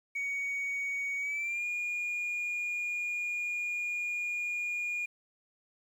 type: tone with pitch glide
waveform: sine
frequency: 2242 to 2431 Hz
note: C#7 to D#7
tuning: +19 to -41 cents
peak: -29 dBFS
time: 0.15-5.06 s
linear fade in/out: 10 ms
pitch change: +140 cents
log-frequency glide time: 1.18-1.65 s
effects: tanh soft clip ceiling -30 dBFS + 10-bit